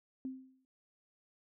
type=tone with exponential decay; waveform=sine; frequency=261.3 Hz; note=C4; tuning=2 cents flat; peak=-35 dBFS; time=0.25-0.65 s; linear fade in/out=1 ms; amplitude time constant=85 ms; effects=none